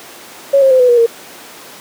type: tone with pitch steps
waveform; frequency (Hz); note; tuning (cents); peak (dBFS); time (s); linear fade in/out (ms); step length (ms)
sine; 554.4 / 534.9 / 516.1 / 497.9 / 480.4 / 463.5; C#5 / C5 / C5 / B4 / B4 / A#4; 0 / +38 / -24 / +14 / -48 / -10; -5; 0.53-1.064; 10; 89
effects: pink hiss -34 dBFS RMS until 1.8 s + high-pass 300 Hz 12 dB/octave